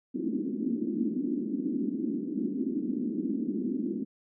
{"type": "band-pass noise", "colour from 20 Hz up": "white", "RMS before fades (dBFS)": -31, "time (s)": [0.14, 4.05], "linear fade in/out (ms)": 20, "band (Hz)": [210, 320], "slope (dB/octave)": 48, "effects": []}